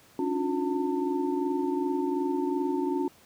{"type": "tone cluster", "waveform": "sine", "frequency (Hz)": [280.2, 302.9, 358.5, 896], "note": ["C#4", "D#4", "F4", "A5"], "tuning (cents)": [19, -46, 45, 31], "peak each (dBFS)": [-29, -34, -29, -35], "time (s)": [0.19, 3.08], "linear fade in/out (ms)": 2, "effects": ["pink hiss -57 dBFS RMS until 3.25 s", "high-pass 100 Hz 12 dB/octave"]}